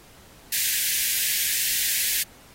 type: high-pass noise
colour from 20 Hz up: white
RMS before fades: -24 dBFS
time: 0.52-2.23 s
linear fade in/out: 5 ms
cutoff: 1600 Hz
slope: 96 dB/octave
effects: pink hiss -51 dBFS RMS until 2.54 s + AAC 48 kbps